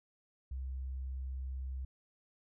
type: tone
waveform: sine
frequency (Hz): 65.41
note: C2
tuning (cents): 0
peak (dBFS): -37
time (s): 0.51-1.85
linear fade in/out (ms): 5
effects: none